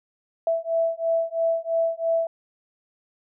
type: beating tone pair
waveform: sine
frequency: 659.3 / 662.3 Hz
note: E5 / E5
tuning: 0 / +8 cents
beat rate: 3 Hz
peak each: -24 dBFS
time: 0.47-2.27 s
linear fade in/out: 2 ms
effects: none